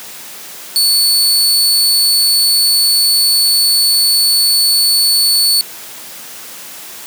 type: tone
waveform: sawtooth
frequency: 4450 Hz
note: C#8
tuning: 6 cents sharp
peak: -6 dBFS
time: 0.76-5.61 s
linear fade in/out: 0 ms
effects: white hiss -31 dBFS RMS until 7.06 s + high-pass 150 Hz 12 dB/octave